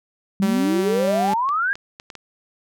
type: exponential sweep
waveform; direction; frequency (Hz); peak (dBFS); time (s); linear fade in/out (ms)
sine; up; 189.4 to 1661.2; -18; 0.4-1.73; 0
type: tone with pitch glide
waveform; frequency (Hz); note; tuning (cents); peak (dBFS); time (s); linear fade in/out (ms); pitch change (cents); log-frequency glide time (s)
sawtooth; 192.8 to 196.74; G3 to G3; -28 to +7; -18; 0.42-1.34; 5; +35; 0.85-1.12
type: clicks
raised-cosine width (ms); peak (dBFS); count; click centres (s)
0.2; -20; 8; 1.077 / 1.282 / 1.32 / 1.49 / 1.755 / 1.999 / 2.102 / 2.153
effects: none